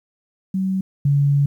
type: tone pair in turn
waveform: sine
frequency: 190 / 141.93 Hz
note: F#3 / C#3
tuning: +46 / +41 cents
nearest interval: perfect fourth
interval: 505 cents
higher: first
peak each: -18 / -13 dBFS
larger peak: second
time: 0.54-0.81 / 1.05-1.46 s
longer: second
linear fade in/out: 5 ms
effects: 9-bit